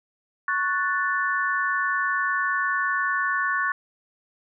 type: chord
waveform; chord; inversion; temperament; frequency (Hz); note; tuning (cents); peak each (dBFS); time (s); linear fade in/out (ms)
sine; F# minor; second; equal; 1108.7 / 1480 / 1760; C#6 / F#6 / A6; 0 / 0 / 0; -26; 0.48-3.72; 2
effects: none